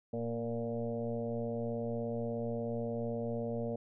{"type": "tone with frequency modulation", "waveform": "sine", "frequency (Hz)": 349.2, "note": "F4", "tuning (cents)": 0, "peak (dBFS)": -33, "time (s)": [0.13, 3.76], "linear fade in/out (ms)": 5, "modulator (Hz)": 117, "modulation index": 2.3, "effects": []}